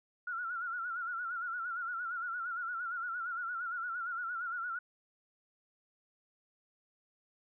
sine tone with vibrato, 1403 Hz, F6, 8 cents sharp, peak -35 dBFS, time 0.27-4.79 s, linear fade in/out 5 ms, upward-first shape sine, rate 8.7 Hz, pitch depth 89 cents each way, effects none

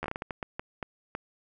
slowing click train, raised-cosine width 0.5 ms, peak -18 dBFS, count 12, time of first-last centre 0.03-1.151 s, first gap 12 ms, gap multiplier 1.39, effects none

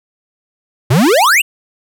square exponential sweep, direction up, 110 to 2960 Hz, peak -8 dBFS, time 0.9-1.42 s, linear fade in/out 10 ms, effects none

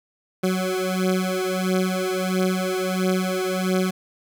20% pulse beating tone pair, 185 / 186.5 Hz, F#3 / F#3, 0 / +14 cents, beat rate 1.5 Hz, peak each -19 dBFS, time 0.43-3.91 s, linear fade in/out 10 ms, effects none

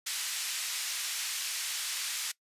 white band-pass noise, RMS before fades -35 dBFS, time 0.06-2.32 s, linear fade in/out 10 ms, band 1800 to 8300 Hz, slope 12 dB/octave, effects noise-tail reverb RT60 0.1 s tail -21 dB re dry + resampled to 32000 Hz

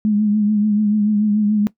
sine tone with vibrato, 210 Hz, G#3, 19 cents sharp, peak -13 dBFS, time 0.05-1.67 s, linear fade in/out 0 ms, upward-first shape triangle, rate 6.9 Hz, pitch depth 50 cents each way, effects noise-tail reverb RT60 0.1 s tail -18 dB re dry

